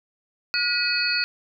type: tone cluster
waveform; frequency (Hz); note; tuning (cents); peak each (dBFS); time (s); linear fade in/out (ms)
sine; 1444 / 1942 / 2526 / 4367 / 4641; F#6 / B6 / D#7 / C#8 / D8; -43 / -30 / +26 / -27 / -21; -26 / -34 / -26 / -25 / -30; 0.54-1.24; 0
effects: none